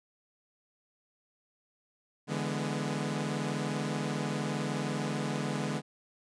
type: chord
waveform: sawtooth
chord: E dominant seventh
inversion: third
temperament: equal with one note detuned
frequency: 146.83 / 166.92 / 207.7 / 246.9 Hz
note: D3 / E3 / G#3 / B3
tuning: 0 / +22 / 0 / 0 cents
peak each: -31 / -35 / -32 / -34 dBFS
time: 2.27-5.82 s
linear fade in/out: 50 ms
effects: resampled to 22050 Hz